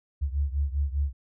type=beating tone pair; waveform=sine; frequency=69.3 / 74.3 Hz; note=C#2 / D2; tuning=0 / +21 cents; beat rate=5 Hz; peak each=-26 / -29 dBFS; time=0.21-1.13 s; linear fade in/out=20 ms; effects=none